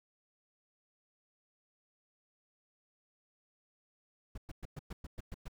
brown noise bursts, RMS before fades -42 dBFS, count 9, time 4.35-5.482 s, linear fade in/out 5 ms, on 28 ms, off 110 ms, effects none

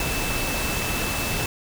sine tone in noise, 2637 Hz, E7, in tune, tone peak -31 dBFS, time 0-1.46 s, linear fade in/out 2 ms, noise pink, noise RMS -26 dBFS, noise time 0-1.46 s, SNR -8 dB, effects none

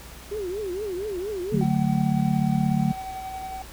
sine tone with vibrato, 390 Hz, G4, 9 cents flat, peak -27 dBFS, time 0.31-1.64 s, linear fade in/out 10 ms, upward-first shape triangle, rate 4.3 Hz, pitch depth 220 cents each way
sine chord, D major, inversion none, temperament just, 146.83 / 183.54 / 220.2 Hz, D3 / F#3 / A3, 0 / -14 / +2 cents, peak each -24 dBFS, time 1.52-2.92 s, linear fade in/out 10 ms
triangle tone with tremolo, 760 Hz, F#5, 46 cents sharp, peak -29 dBFS, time 1.61-3.62 s, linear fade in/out 2 ms, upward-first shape square, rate 11 Hz, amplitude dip 25%
effects added 60 Hz sine -44 dBFS peak until 3.72 s + pink hiss -44 dBFS RMS until 3.72 s

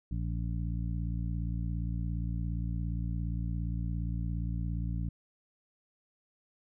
harmonic tone with a mistuned harmonic, 57.3 Hz, A#1, 29 cents flat, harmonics 1 / 2 / 3 / 4 / 5, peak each -33 / -36 / -38 / -48 / -47 dBFS, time 0.11-5.09 s, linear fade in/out 5 ms, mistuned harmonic 5, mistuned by +16 cents, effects none

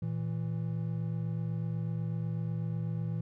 triangle tone pair together, 116.04 / 164.1 Hz, A#2 / E3, -7 / -8 cents, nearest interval tritone, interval 599 cents, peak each -32 / -32 dBFS, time 0.02-3.21 s, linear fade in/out 5 ms, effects none

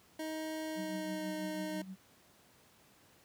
25% pulse tone with pitch glide, 314.5 to 309.3 Hz, D#4 to D#4, +19 to -10 cents, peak -34 dBFS, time 0.19-1.82 s, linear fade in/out 5 ms, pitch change -29 cents, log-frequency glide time 0.67-1.32 s
sine tone with tremolo, 189 Hz, F#3, 37 cents sharp, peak -38 dBFS, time 0.75-1.96 s, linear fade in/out 50 ms, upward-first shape triangle, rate 6.1 Hz, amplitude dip 75%
effects pink hiss -64 dBFS RMS until 3.24 s + high-pass 100 Hz 12 dB/octave

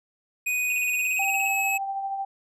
square tone with pitch glide, 2489 to 2572 Hz, D#7 to E7, 0 to -43 cents, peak -24 dBFS, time 0.46-1.78 s, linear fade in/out 10 ms, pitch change +57 cents, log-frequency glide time 0.97-1.51 s
sine tone bursts, 2697 Hz, E7, 39 cents sharp, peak -28 dBFS, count 14, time 0.7-1.478 s, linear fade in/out 2 ms, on 24 ms, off 34 ms
sine tone with tremolo, 784 Hz, G5, in tune, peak -25 dBFS, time 1.19-2.25 s, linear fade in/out 5 ms, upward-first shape triangle, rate 13 Hz, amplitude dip 45%
effects none

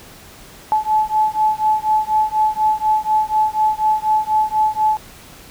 sine beating tone pair, 860 / 864.1 Hz, A5 / A5, -40 / -32 cents, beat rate 4.1 Hz, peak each -17 dBFS, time 0.72-4.97 s, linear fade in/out 0 ms, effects pink hiss -41 dBFS RMS until 5.5 s

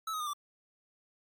square tone with pitch steps, 1307 / 1258.8 / 1212.5 / 1167.8 Hz, E6 / D#6 / D#6 / D6, -15 / +20 / -45 / -10 cents, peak -34 dBFS, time 0.07-0.334 s, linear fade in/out 5 ms, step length 66 ms, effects MP3 96 kbps

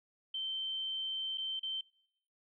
sine tone with dropouts, 3108 Hz, G7, 16 cents flat, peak -35 dBFS, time 0.34-1.81 s, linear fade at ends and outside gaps 5 ms, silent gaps 1.375-1.38 / 1.595-1.63 s, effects noise-tail reverb RT60 0.8 s tail -26 dB re dry

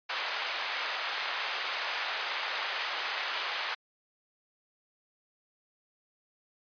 white band-pass noise, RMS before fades -34 dBFS, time 0.09-3.75 s, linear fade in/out 10 ms, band 690 to 3000 Hz, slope 12 dB/octave, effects high-pass 400 Hz 12 dB/octave + resampled to 11025 Hz

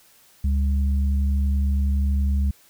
sine tone pair together, 70.71 / 200 Hz, C#2 / G3, +35 / +35 cents, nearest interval octave + tritone, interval 1800 cents, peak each -18 / -30 dBFS, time 0.44-2.51 s, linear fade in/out 5 ms, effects white hiss -55 dBFS RMS until 2.69 s

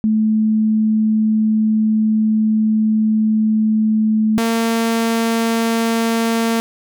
sine / sawtooth tone pair in turn, 217.2 / 228.2 Hz, A3 / A#3, -22 / -37 cents, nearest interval minor second, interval 85 cents, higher second, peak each -12 / -11 dBFS, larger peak second, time 0.04-4.38 / 4.38-6.6 s, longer first, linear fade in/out 0 ms, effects none

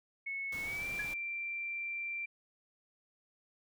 sine tone with pitch glide, 2199 to 2357 Hz, C#7 to D7, -14 to +6 cents, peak -36 dBFS, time 0.26-2.26 s, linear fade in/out 10 ms, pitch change +120 cents, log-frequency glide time 0.63-0.86 s
pink noise, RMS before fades -48 dBFS, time 0.52-1.14 s, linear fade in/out 5 ms
sine tone with exponential decay, 1678 Hz, G#6, 17 cents sharp, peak -33 dBFS, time 0.99-1.11 s, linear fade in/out 5 ms, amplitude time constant 26 ms
effects none

